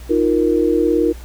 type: chord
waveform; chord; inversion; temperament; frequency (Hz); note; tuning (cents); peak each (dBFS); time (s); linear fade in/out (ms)
sine; Eb suspended second; none; just; 311.1 / 350 / 466.7; Eb4 / F4 / Bb4; 0 / +4 / +2; -17; 0.09-1.13; 20
effects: added 60 Hz sine -32 dBFS peak until 1.24 s + pink hiss -43 dBFS RMS until 1.24 s